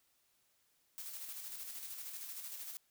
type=noise with tremolo; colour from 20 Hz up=blue; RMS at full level=-45 dBFS; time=0.98-2.77 s; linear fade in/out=0 ms; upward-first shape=square; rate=13 Hz; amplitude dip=35%; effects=white hiss -75 dBFS RMS until 2.9 s